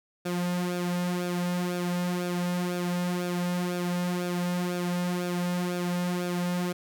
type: tone with flanger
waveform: sawtooth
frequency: 177.4 Hz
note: F3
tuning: 27 cents sharp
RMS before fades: -29 dBFS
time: 0.25-6.73 s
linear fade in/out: 10 ms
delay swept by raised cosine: 0.98 to 3.08 ms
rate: 2 Hz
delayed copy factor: -0.65
effects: none